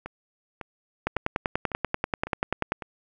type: two click trains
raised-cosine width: 0.5 ms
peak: -20 / -9 dBFS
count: 6 / 18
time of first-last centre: 0.06-2.822 / 1.07-2.72 s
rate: 1.81 / 10.3 Hz
effects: none